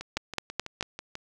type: two click trains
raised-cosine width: 0.2 ms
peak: -10 / -20 dBFS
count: 4 / 8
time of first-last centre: 0.17-0.81 / 0.01-1.154 s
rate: 4.69 / 6.12 Hz
effects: none

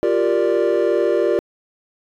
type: chord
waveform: triangle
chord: G minor seventh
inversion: third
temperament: equal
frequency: 349.2 / 392 / 466.2 / 587.3 Hz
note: F4 / G4 / Bb4 / D5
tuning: 0 / 0 / 0 / 0 cents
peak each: -18 dBFS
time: 0.03-1.39 s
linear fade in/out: 0 ms
effects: tanh soft clip ceiling -5 dBFS

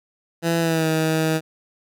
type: tone with pitch glide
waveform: 15% pulse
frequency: 167.1 to 159 Hz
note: E3 to D#3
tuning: +24 to +38 cents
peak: -12 dBFS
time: 0.42-1.41 s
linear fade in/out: 50 ms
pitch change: -86 cents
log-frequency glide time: 0.59-0.87 s
effects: none

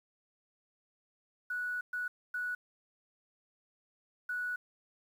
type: tone bursts at uneven times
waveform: sine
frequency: 1472 Hz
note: F#6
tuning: 9 cents flat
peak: -33 dBFS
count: 4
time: 1.5-1.81 / 1.93-2.08 / 2.34-2.55 / 4.29-4.56 s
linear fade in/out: 5 ms
effects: 10-bit

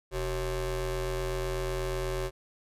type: ring-modulated tone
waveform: 30% pulse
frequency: 168.7 Hz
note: E3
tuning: 40 cents sharp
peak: -24 dBFS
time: 0.11-2.31 s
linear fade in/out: 50 ms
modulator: 209 Hz
effects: resampled to 32000 Hz

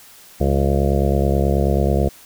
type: harmonic tone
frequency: 69.3 Hz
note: C#2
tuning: in tune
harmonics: 1 / 2 / 3 / 5 / 6 / 7 / 8 / 9 / 10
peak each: -18 / -21 / -23 / -25 / -26 / -26 / -27 / -28 / -28 dBFS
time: 0.4-2.09 s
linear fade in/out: 10 ms
effects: white hiss -45 dBFS RMS until 2.25 s

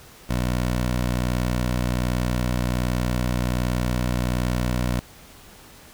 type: tone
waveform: 15% pulse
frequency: 61.3 Hz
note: B1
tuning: 12 cents flat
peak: -15 dBFS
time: 0.29-5 s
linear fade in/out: 10 ms
effects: pink hiss -47 dBFS RMS until 5.93 s

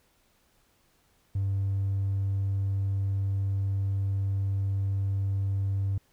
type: tone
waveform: triangle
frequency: 98 Hz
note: G2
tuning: in tune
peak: -22 dBFS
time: 1.35-5.98 s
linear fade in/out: 5 ms
effects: tanh soft clip ceiling -21 dBFS + pink hiss -67 dBFS RMS until 6.12 s

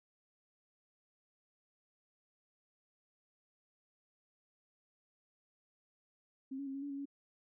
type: tone with pitch steps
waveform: sine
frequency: 266.8 / 279.5 / 270 / 275.6 / 285.6 / 277.2 / 280.4 Hz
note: C4 / C#4 / C#4 / C#4 / D4 / C#4 / C#4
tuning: +34 / +14 / -45 / -10 / -48 / 0 / +20 cents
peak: -39 dBFS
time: 6.51-7.056 s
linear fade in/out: 10 ms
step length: 78 ms
effects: none

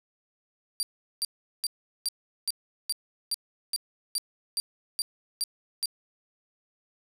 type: tone bursts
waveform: 25% pulse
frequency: 4711 Hz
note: D8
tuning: 5 cents sharp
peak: -21 dBFS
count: 13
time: 0.8-5.857 s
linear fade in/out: 0 ms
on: 29 ms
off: 390 ms
effects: none

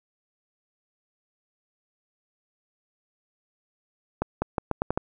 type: accelerating click train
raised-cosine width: 1 ms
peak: -10 dBFS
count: 7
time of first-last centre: 4.22-4.975 s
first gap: 200 ms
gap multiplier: 0.81
effects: none

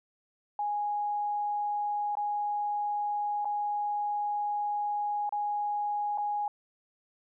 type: tone with dropouts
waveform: sine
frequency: 828 Hz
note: G#5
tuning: 5 cents flat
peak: -28 dBFS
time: 0.59-6.48 s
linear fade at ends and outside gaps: 2 ms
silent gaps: 2.153-2.17 / 3.447-3.454 / 5.293-5.324 / 6.176-6.182 s
effects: none

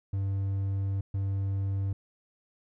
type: tone bursts at uneven times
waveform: triangle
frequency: 97.8 Hz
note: G2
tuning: 4 cents flat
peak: -25 dBFS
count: 2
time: 0.13-1.01 / 1.14-1.93 s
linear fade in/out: 5 ms
effects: none

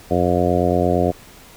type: harmonic tone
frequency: 88.7 Hz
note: F2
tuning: 27 cents sharp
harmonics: 1 / 2 / 3 / 4 / 5 / 6 / 7 / 8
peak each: -23 / -23 / -23 / -23 / -23 / -23 / -23 / -23 dBFS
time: 0.1-1.12 s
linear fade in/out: 20 ms
effects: pink hiss -44 dBFS RMS until 1.56 s

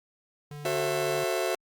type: tone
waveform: square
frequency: 146.83 Hz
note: D3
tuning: in tune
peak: -39 dBFS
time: 0.51-1.24 s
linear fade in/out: 2 ms
type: chord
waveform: 40% pulse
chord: F# half-diminished seventh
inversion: none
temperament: just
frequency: 370 / 444 / 532.8 / 666 Hz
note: F#4 / A4 / C5 / E5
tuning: 0 / +16 / +31 / +18 cents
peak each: -30 / -33 / -32 / -30 dBFS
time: 0.65-1.55 s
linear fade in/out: 2 ms
effects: Opus 48 kbps

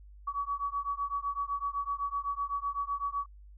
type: beating tone pair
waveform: sine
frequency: 1130 / 1137.9 Hz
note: C#6 / C#6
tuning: +33 / +45 cents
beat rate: 7.9 Hz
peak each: -34 / -34 dBFS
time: 0.27-3.26 s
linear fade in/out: 10 ms
effects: added 50 Hz sine -49 dBFS peak until 3.57 s

